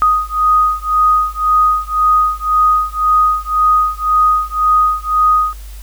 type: beating tone pair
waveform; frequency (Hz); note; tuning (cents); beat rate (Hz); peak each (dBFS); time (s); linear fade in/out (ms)
sine; 1244.5 / 1246.4; D#6 / D#6; 0 / +3; 1.9; -13; 0.02-5.53; 0
effects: added 50 Hz sine -28 dBFS peak until 5.82 s + white hiss -42 dBFS RMS until 5.82 s